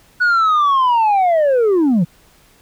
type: linear sweep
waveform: sine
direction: down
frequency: 1480 to 154 Hz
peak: -8 dBFS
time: 0.2-2.05 s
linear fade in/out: 20 ms
effects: tanh soft clip ceiling -10 dBFS + pink hiss -51 dBFS RMS until 2.61 s